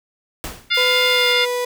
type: noise with exponential decay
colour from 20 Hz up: pink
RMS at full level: -26 dBFS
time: 0.44-0.79 s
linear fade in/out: 0 ms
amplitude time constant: 76 ms
type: harmonic tone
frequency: 704 Hz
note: F5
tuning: 14 cents sharp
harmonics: 2 / 3 / 4 / 5 / 6 / 7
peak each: -24 / -19 / -24 / -19 / -30 / -26 dBFS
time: 0.7-1.46 s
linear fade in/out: 20 ms
type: band-stop noise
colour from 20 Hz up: white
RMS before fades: -35 dBFS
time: 0.74-1.33 s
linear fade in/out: 5 ms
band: 180 to 550 Hz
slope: 48 dB/octave
type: tone with pitch glide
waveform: 35% pulse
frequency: 501 to 491.8 Hz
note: B4 to B4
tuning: +25 to -7 cents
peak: -18 dBFS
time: 0.77-1.65 s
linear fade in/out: 5 ms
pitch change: -32 cents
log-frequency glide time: 1.09-1.28 s
effects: none